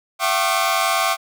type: tone cluster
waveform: sawtooth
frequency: 674 / 764 / 1095 / 1201 Hz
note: E5 / G5 / C#6 / D6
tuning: +38 / -45 / -22 / +38 cents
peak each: -19 dBFS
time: 0.19-1.17 s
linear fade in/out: 50 ms
effects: none